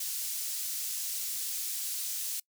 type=high-pass noise; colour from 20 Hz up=pink; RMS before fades=-35 dBFS; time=0-2.4 s; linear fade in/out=5 ms; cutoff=6200 Hz; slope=12 dB/octave; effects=noise-tail reverb RT60 0.1 s tail -24 dB re dry